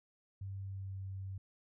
sine tone with pitch glide, 97.4 to 96.11 Hz, G2 to G2, -11 to -34 cents, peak -40 dBFS, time 0.41-1.38 s, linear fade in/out 5 ms, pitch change -23 cents, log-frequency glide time 0.59-0.99 s, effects none

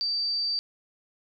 sine tone, 4644 Hz, D8, 20 cents flat, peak -25 dBFS, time 0.01-0.59 s, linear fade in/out 0 ms, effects none

